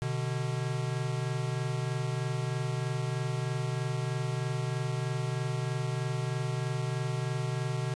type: tone pair together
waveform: square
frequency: 125.8 / 148.96 Hz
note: B2 / D3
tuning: +32 / +25 cents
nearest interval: minor third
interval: 293 cents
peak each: -32 / -35 dBFS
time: 0.02-7.94 s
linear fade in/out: 0 ms
effects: resampled to 22050 Hz